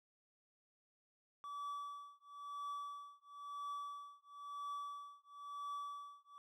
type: tone with tremolo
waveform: triangle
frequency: 1150 Hz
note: D6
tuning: 37 cents flat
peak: -39 dBFS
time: 1.44-6.38 s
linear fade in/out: 0 ms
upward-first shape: triangle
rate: 0.99 Hz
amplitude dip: 100%
effects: none